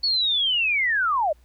sine linear sweep, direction down, 4473 to 564 Hz, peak -19 dBFS, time 0.03-1.33 s, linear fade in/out 10 ms, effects added 60 Hz sine -52 dBFS peak until 1.44 s + pink hiss -64 dBFS RMS until 1.44 s

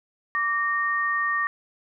sine tone pair together, 1163.5 / 1847 Hz, D6 / A#6, -17 / -16 cents, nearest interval minor sixth, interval 801 cents, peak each -25 / -24 dBFS, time 0.35-1.47 s, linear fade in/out 0 ms, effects none

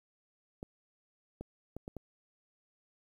clicks, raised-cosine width 2 ms, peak -28 dBFS, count 5, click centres 0.629 / 1.41 / 1.766 / 1.879 / 1.967 s, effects 10-bit

